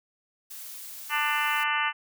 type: noise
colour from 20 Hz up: blue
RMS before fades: -41 dBFS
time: 0.5-1.64 s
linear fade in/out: 10 ms
type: harmonic tone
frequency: 296.6 Hz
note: D4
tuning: 17 cents sharp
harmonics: 3 / 4 / 5 / 6 / 7 / 8 / 9 / 10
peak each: -31 / -30 / -32 / -31 / -32 / -37 / -33 / -35 dBFS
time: 1.09-1.93 s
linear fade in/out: 50 ms
effects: none